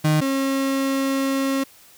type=tone pair in turn; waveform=35% pulse; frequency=153.9 / 270.8 Hz; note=D#3 / C#4; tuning=-19 / -40 cents; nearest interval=minor seventh; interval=979 cents; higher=second; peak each=-14 / -18 dBFS; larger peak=first; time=0.04-0.21 / 0.21-1.64 s; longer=second; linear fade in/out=10 ms; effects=white hiss -50 dBFS RMS until 1.97 s